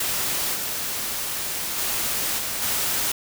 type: noise with level steps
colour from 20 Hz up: white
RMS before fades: -25 / -28 / -25 / -28 / -24 dBFS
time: 0-3.12 s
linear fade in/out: 5 ms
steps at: 0.54 / 1.77 / 2.37 / 2.61 s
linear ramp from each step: 20 ms
effects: none